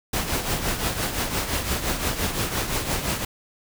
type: noise with tremolo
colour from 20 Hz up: pink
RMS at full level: -23 dBFS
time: 0.13-3.25 s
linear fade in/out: 5 ms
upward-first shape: triangle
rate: 5.8 Hz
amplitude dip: 65%
effects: none